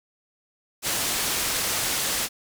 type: low-pass noise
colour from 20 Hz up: white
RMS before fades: -26 dBFS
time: 0.82-2.29 s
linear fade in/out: 50 ms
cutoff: 11000 Hz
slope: 12 dB/octave
effects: none